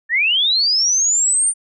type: linear sweep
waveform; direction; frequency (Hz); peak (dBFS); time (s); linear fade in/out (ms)
sine; up; 1737 to 9120; -13; 0.09-1.54; 50
effects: none